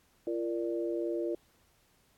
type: chord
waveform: sine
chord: Bb major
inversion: second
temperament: equal with one note detuned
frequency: 342.4 / 466.2 / 587.3 Hz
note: F4 / Bb4 / D5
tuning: -34 / 0 / 0 cents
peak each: -32 / -37 / -38 dBFS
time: 0.27-1.35 s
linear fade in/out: 2 ms
effects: pink hiss -68 dBFS RMS until 2.17 s + AAC 64 kbps